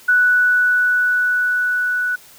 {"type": "tone with level ramp", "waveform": "sine", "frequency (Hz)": 1480, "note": "F#6", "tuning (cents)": 0, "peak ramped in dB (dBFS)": [-10, -17], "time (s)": [0.08, 2.16], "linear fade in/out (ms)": 10, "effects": ["white hiss -45 dBFS RMS until 2.38 s"]}